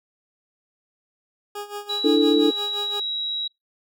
20% pulse tone with tremolo, 411.6 Hz, G#4, 16 cents flat, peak -24 dBFS, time 1.55-3 s, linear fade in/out 5 ms, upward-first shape sine, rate 5.8 Hz, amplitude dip 80%
sine tone with pitch glide, 3916 to 3864 Hz, B7 to B7, -15 to -39 cents, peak -24 dBFS, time 1.89-3.48 s, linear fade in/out 10 ms, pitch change -24 cents, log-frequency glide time 2-3.06 s
sine chord, D suspended second, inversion none, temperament equal, 293.7 / 329.6 / 440 Hz, D4 / E4 / A4, 0 / 0 / 0 cents, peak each -18 / -21 / -19 dBFS, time 2.04-2.51 s, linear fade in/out 10 ms
effects noise-tail reverb RT60 0.2 s tail -26 dB re dry

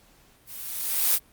blue noise with level ramp, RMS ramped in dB -41 to -18 dBFS, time 0.46-1.19 s, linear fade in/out 50 ms, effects pink hiss -58 dBFS RMS until 1.32 s + Opus 48 kbps

